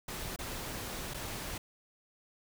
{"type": "noise with dropouts", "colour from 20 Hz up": "pink", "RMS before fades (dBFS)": -40, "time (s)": [0.08, 1.58], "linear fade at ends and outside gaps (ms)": 5, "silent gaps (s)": [[0.362, 0.388], [1.138, 1.143]], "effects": []}